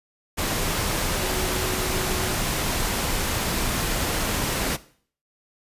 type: tone in noise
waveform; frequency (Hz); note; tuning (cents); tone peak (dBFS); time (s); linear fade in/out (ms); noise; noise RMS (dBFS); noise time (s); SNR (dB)
sine; 370; F#4; 0; -30; 1.2-2.37; 20; pink; -25; 0.37-4.77; -8
effects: noise-tail reverb RT60 0.5 s tail -17 dB re dry + resampled to 32000 Hz